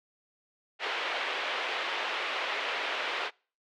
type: band-pass noise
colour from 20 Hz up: white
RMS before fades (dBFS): -33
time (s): 0.79-3.31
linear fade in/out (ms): 50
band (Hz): 410 to 3100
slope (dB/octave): 24
effects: noise-tail reverb RT60 0.4 s tail -26 dB re dry